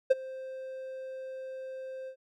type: tone with ADSR envelope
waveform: triangle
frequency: 524 Hz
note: C5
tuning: 2 cents sharp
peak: -14 dBFS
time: 0.1-2.16 s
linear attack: 12 ms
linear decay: 24 ms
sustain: -22 dB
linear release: 82 ms
effects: none